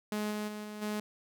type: tone with level steps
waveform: sawtooth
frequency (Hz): 210.8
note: G#3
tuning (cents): +26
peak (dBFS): -28 / -30 / -35 / -37 / -29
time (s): 0.12-1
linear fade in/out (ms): 2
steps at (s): 0.3 / 0.47 / 0.63 / 0.81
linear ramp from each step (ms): 20
effects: none